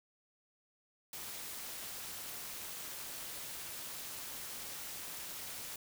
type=noise with amplitude modulation; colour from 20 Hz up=white; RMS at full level=-42 dBFS; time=1.13-5.76 s; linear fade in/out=2 ms; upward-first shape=sine; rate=286 Hz; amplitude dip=60%; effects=none